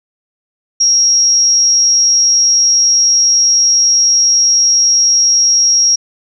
sine tone with amplitude modulation, 5610 Hz, F8, 7 cents sharp, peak -5 dBFS, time 0.8-5.96 s, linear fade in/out 10 ms, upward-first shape sine, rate 294 Hz, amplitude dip 40%, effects none

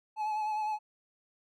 triangle tone with vibrato, 855 Hz, A5, 50 cents flat, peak -28 dBFS, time 0.16-0.79 s, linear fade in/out 50 ms, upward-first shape sine, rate 9.8 Hz, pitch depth 29 cents each way, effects none

